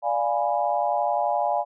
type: chord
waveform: sine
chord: D diminished seventh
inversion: none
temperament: equal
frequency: 587.3 / 698.5 / 830.6 / 987.8 Hz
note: D5 / F5 / Ab5 / Cb6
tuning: 0 / 0 / 0 / 0 cents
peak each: -27 / -25 / -25 / -31 dBFS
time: 0.02-1.65 s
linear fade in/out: 50 ms
effects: none